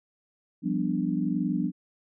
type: chord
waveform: sine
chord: G dominant seventh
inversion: third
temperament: equal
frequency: 174.61 / 196 / 246.9 / 293.7 Hz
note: F3 / G3 / B3 / D4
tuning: 0 / 0 / 0 / 0 cents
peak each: -30 dBFS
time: 0.62-1.72 s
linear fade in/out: 50 ms
effects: none